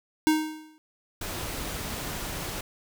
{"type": "tone with exponential decay", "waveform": "square", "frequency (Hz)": 311.1, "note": "D#4", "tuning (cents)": 0, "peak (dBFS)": -17, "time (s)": [0.27, 0.78], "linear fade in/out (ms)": 0, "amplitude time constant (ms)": 110}
{"type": "noise", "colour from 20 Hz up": "pink", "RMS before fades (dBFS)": -34, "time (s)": [1.21, 2.61], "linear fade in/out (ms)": 5}
{"effects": []}